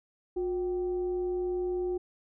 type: tone with frequency modulation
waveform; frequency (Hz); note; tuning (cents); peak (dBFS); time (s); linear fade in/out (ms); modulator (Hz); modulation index
sine; 360.4; F#4; -45; -28; 0.36-1.98; 10; 412; 0.28
effects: none